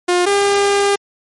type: tone pair in turn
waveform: sawtooth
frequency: 355.5 / 401.7 Hz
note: F4 / G4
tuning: +31 / +42 cents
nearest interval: major second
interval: 211 cents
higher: second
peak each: -8 dBFS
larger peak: neither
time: 0.08-0.26 / 0.26-0.96 s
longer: second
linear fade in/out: 10 ms
effects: MP3 48 kbps